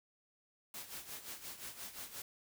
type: noise with tremolo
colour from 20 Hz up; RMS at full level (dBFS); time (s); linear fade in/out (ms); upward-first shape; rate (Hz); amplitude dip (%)
white; -45; 0.74-2.22; 2; sine; 5.7; 70
effects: none